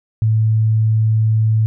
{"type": "tone", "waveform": "sine", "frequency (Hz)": 110, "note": "A2", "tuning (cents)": 0, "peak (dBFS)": -11, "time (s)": [0.22, 1.66], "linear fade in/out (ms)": 0, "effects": []}